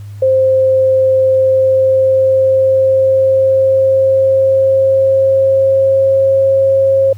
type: tone with pitch glide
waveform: sine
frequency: 525 to 538.5 Hz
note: C5 to C5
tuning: +6 to +50 cents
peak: -7 dBFS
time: 0.22-7.13 s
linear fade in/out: 5 ms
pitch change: +44 cents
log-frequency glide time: 1.23-6.42 s
effects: added 102 Hz sine -26 dBFS peak until 7.17 s + pink hiss -48 dBFS RMS until 7.17 s